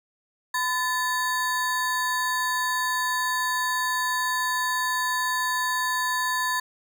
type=ring-modulated tone; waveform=square; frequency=1379 Hz; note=F6; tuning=22 cents flat; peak=-21 dBFS; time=0.54-6.6 s; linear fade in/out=5 ms; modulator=370 Hz; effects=none